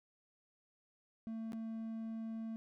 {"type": "tone with dropouts", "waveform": "triangle", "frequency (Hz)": 224.1, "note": "A3", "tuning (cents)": 32, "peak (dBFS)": -38, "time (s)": [1.27, 2.56], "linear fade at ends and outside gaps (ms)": 0, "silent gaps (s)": [1.521, 1.532], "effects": []}